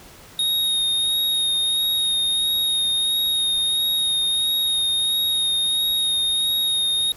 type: tone with vibrato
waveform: square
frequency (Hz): 3729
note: A#7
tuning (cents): 0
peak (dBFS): -19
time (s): 0.39-7.12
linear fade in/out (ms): 2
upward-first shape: sine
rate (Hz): 1.5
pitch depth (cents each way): 17
effects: pink hiss -45 dBFS RMS until 7.16 s